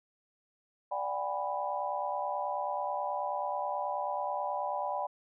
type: chord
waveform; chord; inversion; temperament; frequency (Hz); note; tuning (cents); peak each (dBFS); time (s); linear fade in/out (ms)
sine; G# half-diminished seventh; second; equal with one note detuned; 587.3 / 740 / 809.3 / 987.8; D5 / F#5 / G#5 / B5; 0 / 0 / -45 / 0; -37 / -38 / -36 / -36; 0.91-5.07; 10
effects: none